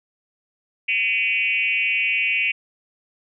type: tone with frequency modulation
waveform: sine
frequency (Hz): 2489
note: D#7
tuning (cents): 0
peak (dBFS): -18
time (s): 0.88-2.52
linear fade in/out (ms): 10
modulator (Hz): 222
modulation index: 1.4
effects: none